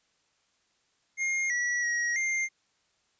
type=tone with pitch steps; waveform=square; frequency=2130 / 1938 / 1900 / 2106 Hz; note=C7 / B6 / A#6 / C7; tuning=+30 / -33 / +33 / +11 cents; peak=-27 dBFS; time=1.17-2.49 s; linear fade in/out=50 ms; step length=330 ms; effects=white hiss -71 dBFS RMS until 3.19 s + resampled to 16000 Hz